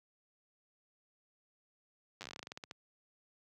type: slowing click train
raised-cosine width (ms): 0.2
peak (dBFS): -27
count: 17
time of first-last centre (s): 2.21-2.711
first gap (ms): 9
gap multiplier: 1.15
effects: high-pass 100 Hz 12 dB/octave